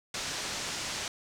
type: low-pass noise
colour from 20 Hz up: white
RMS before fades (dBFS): -36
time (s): 0.14-1.08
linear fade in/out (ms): 2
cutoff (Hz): 7100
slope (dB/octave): 24
effects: none